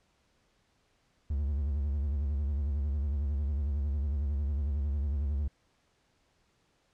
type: tone with vibrato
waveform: triangle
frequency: 71.4 Hz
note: D2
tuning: 48 cents flat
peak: -26 dBFS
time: 1.3-5.48 s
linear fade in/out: 5 ms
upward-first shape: sine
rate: 11 Hz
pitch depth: 110 cents each way
effects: pink hiss -71 dBFS RMS until 6.93 s + low-pass 7000 Hz 12 dB/octave